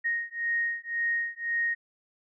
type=beating tone pair; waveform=sine; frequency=1864.7 / 1866.6 Hz; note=A#6 / A#6; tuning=0 / +2 cents; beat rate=1.9 Hz; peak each=-30 dBFS; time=0.04-1.75 s; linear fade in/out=20 ms; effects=none